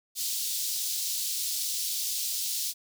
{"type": "high-pass noise", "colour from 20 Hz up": "pink", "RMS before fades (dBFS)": -31, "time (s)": [0.15, 2.74], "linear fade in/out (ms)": 50, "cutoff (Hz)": 4000, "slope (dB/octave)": 24, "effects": []}